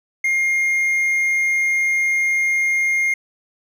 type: tone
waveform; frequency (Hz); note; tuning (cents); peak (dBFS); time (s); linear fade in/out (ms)
triangle; 2126; C7; +27; -14; 0.24-3.14; 5
effects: none